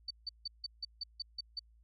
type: tone bursts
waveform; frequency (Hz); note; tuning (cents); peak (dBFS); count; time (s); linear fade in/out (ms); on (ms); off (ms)
sine; 4562; C#8; +49; -36; 9; 0.08-1.594; 5; 26; 160
effects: added 56 Hz sine -61 dBFS peak until 1.83 s